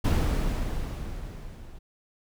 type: noise with level ramp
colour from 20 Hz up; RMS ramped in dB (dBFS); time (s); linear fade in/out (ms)
brown; -20 to -45; 0.04-1.79; 10
effects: none

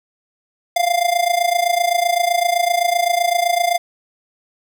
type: tone with amplitude modulation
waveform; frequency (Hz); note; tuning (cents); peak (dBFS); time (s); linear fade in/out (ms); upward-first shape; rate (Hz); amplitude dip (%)
square; 698.5; F5; 0; -12; 0.76-3.78; 5; sine; 27.8; 80
effects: none

